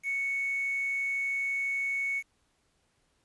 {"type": "tone with quantisation", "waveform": "sine", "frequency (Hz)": 2217, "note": "C#7", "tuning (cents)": 0, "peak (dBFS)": -28, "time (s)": [0.03, 2.23], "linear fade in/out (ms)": 50, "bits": 8, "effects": ["pink hiss -72 dBFS RMS until 3.24 s", "resampled to 24000 Hz"]}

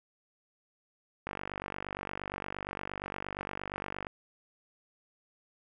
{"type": "click train", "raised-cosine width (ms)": 0.5, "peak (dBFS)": -21, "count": 137, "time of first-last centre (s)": [1.27, 4.068], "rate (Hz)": 48.6, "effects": []}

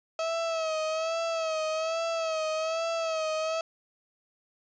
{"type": "tone with vibrato", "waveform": "35% pulse", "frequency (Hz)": 645, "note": "E5", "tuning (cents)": -38, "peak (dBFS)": -26, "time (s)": [0.19, 3.61], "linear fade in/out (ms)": 2, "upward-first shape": "sine", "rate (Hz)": 1.2, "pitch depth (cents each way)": 51, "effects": ["resampled to 16000 Hz", "10-bit"]}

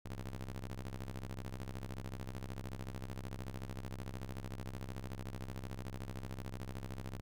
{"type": "ring-modulated tone", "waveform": "sawtooth", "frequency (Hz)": 65.41, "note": "C2", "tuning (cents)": 0, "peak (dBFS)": -35, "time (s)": [0.05, 7.21], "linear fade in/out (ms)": 10, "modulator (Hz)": 39.4, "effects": []}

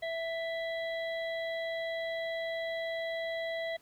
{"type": "harmonic tone", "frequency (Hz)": 660, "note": "E5", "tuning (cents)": 2, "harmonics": [1, 3, 5, 6], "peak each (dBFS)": [-34, -39, -47, -49], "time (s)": [0.02, 3.77], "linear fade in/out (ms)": 10, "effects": ["pink hiss -64 dBFS RMS until 3.81 s"]}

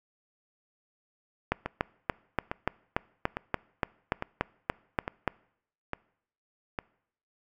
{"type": "two click trains", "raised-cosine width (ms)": 0.5, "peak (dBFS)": [-10, -16], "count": [14, 7], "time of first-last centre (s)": [[1.52, 5.277], [1.66, 6.788]], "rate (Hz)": [3.46, 1.17], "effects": ["noise-tail reverb RT60 0.7 s tail -24 dB re dry"]}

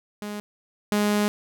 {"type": "tone pair in turn", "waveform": "sawtooth", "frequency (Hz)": [207.7, 207.7], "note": ["G#3", "G#3"], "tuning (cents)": [0, 0], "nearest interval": "unison", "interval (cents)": 0, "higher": "neither", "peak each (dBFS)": [-27, -16], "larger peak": "second", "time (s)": [[0.22, 0.4], [0.92, 1.28]], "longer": "second", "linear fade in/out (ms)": 0, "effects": []}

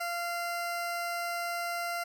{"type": "tone", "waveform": "20% pulse", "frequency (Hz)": 691, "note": "F5", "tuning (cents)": -19, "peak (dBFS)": -27, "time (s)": [0, 2.04], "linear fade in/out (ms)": 10, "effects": []}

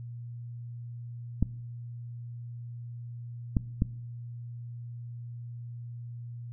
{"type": "clicks", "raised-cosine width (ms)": 5, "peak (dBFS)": -11, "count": 3, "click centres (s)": [1.426, 3.568, 3.821], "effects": ["noise-tail reverb RT60 0.7 s tail -21 dB re dry", "added 119 Hz sine -38 dBFS peak until 6.52 s"]}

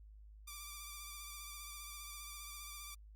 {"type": "tone with vibrato", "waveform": "5% pulse", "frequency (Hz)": 1174.7, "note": "D6", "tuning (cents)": 0, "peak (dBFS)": -36, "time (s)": [0.47, 2.95], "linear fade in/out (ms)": 10, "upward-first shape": "sine", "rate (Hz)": 15, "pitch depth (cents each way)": 34, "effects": ["added 52 Hz sine -54 dBFS peak until 3.15 s", "Opus 48 kbps"]}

